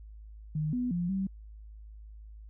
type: tone with pitch steps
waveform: sine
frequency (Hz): 153.6 / 247.6 / 174.7 / 192.4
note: D#3 / B3 / F3 / G3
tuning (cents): -22 / +5 / +1 / -32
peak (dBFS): -28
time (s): 0.55-1.27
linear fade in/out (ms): 5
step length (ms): 180
effects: added 53 Hz sine -45 dBFS peak until 2.49 s

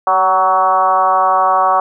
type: tone with frequency modulation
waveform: sine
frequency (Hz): 937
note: A#5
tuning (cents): +9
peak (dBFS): -9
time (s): 0.07-1.8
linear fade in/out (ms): 2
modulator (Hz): 185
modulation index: 1.7
effects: none

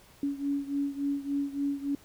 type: beating tone pair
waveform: sine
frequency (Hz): 280.8 / 284.3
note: C#4 / C#4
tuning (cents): +22 / +44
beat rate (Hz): 3.5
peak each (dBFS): -30 / -33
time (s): 0.23-1.95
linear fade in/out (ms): 2
effects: pink hiss -57 dBFS RMS until 2.04 s

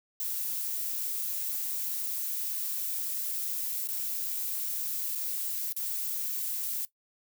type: noise with dropouts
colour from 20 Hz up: violet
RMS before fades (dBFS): -33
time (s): 0.2-6.85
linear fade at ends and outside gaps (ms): 1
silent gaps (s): 3.874-3.887 / 5.151-5.155 / 5.725-5.764
effects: noise-tail reverb RT60 0.1 s tail -17 dB re dry

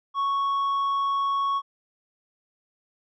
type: tone with tanh clipping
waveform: sine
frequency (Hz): 1108.7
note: C#6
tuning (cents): 0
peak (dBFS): -23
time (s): 0.14-1.62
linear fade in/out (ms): 50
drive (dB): 4
effects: none

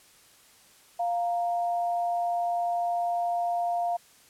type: tone pair together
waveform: sine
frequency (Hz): 698.5 / 930.2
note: F5 / A#5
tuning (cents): 0 / -4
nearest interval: perfect fourth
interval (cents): 496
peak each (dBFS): -25 / -37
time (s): 0.99-3.97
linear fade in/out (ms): 10
effects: white hiss -57 dBFS RMS until 4.29 s + low-pass 12000 Hz 12 dB/octave

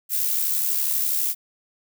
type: noise with amplitude modulation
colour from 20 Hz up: violet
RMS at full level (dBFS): -21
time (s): 0.09-1.35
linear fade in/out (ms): 50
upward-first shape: sine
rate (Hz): 72.1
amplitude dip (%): 45
effects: none

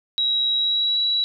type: tone with pitch glide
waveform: sine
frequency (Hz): 3858 to 3910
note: B7 to B7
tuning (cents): -41 to -18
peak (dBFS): -18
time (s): 0.18-1.24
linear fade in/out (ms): 0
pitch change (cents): +23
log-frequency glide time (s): 0.57-1
effects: none

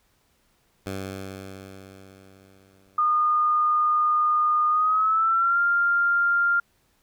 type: tone with exponential decay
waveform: 10% pulse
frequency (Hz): 96.2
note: G2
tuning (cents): -32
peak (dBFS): -21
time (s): 0.86-3.72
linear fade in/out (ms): 5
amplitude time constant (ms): 620
type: tone with pitch glide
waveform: sine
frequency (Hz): 1222 to 1395.6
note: D#6 to F6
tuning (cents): -32 to -2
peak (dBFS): -18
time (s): 2.98-6.6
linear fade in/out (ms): 5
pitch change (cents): +230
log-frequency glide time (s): 4.69-5.6
effects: pink hiss -66 dBFS RMS until 7.02 s

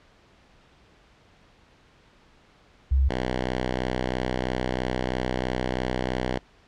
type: tone pair in turn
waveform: sine / 5% pulse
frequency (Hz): 66.8 / 63.05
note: C2 / B1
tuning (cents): +36 / +36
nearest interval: minor second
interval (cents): 100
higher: first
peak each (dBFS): -17 / -14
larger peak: second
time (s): 2.91-3.09 / 3.09-6.39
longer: second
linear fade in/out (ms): 10
effects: pink hiss -57 dBFS RMS until 6.67 s + low-pass 4000 Hz 12 dB/octave

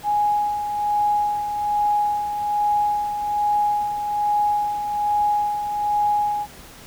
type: tone with tremolo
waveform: sine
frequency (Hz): 830.6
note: G#5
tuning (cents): 0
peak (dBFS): -16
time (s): 0.03-6.47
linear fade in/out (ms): 50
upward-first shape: sine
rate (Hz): 1.2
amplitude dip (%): 55
effects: pink hiss -43 dBFS RMS until 6.86 s

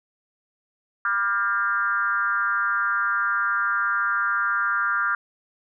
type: tone with frequency modulation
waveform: sine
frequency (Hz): 1396.9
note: F6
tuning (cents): 0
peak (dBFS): -20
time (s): 1.05-5.15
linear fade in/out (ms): 2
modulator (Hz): 206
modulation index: 1.1
effects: none

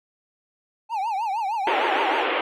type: tone with vibrato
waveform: triangle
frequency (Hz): 842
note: G#5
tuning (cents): +24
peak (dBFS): -21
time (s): 0.89-2.27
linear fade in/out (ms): 50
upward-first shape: triangle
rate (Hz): 6.5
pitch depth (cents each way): 220
type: band-pass noise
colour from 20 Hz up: pink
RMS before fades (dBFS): -24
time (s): 1.67-2.41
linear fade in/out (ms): 2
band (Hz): 320 to 3200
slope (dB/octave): 48
effects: none

